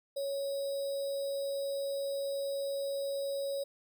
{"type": "tone with sample-and-hold", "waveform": "sine", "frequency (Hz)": 554.4, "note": "C#5", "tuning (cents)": 0, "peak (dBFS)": -32, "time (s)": [0.16, 3.64], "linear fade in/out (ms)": 10, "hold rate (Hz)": 4410, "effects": []}